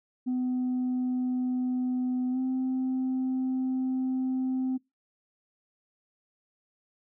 sine tone with pitch glide, 252.3 to 259.1 Hz, B3 to C4, +37 to -17 cents, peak -24 dBFS, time 0.26-4.78 s, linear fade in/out 20 ms, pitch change +46 cents, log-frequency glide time 2.31-2.38 s, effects noise-tail reverb RT60 0.2 s tail -22 dB re dry + tanh soft clip ceiling -24 dBFS

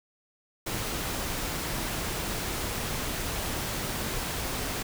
pink noise, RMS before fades -32 dBFS, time 0.66-4.83 s, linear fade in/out 10 ms, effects none

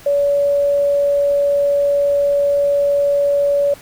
sine tone, 569 Hz, C#5, 45 cents sharp, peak -12 dBFS, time 0.06-3.74 s, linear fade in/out 5 ms, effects pink hiss -41 dBFS RMS until 3.81 s

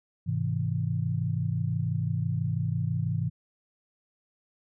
sine chord, Ab augmented, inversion none, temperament just, 103.83 / 129.78 / 162.23 Hz, Ab2 / C3 / E3, 0 / -14 / -27 cents, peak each -30 dBFS, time 0.26-3.3 s, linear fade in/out 20 ms, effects none

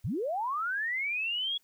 sine linear sweep, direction up, 71.6 to 3376 Hz, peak -29 dBFS, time 0.04-1.58 s, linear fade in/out 10 ms, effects white hiss -69 dBFS RMS until 1.63 s

